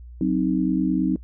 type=chord; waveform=sine; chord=C diminished; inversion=second; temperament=equal; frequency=185 / 261.6 / 311.1 Hz; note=Gb3 / C4 / Eb4; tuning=0 / 0 / 0 cents; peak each=-23 dBFS; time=0.21-1.16 s; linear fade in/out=2 ms; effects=noise-tail reverb RT60 0.1 s tail -23 dB re dry + added 60 Hz sine -38 dBFS peak until 1.23 s